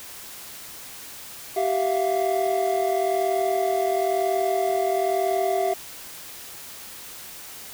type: tone cluster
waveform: triangle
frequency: 387.7 / 666 / 707 Hz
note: G4 / E5 / F5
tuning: -19 / +18 / +21 cents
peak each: -23 dBFS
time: 1.56-5.74 s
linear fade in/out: 10 ms
effects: white hiss -40 dBFS RMS until 7.73 s